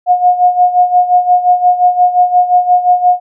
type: tone with tremolo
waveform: sine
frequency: 720 Hz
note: F#5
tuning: 47 cents flat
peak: -3 dBFS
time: 0.06-3.2 s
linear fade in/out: 50 ms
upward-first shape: sine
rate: 5.7 Hz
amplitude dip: 75%
effects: none